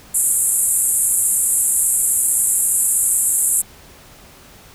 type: band-pass noise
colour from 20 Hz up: pink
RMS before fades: -17 dBFS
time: 0.14-3.62 s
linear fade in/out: 10 ms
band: 7500 to 12000 Hz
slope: 96 dB/octave
effects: pink hiss -44 dBFS RMS until 4.74 s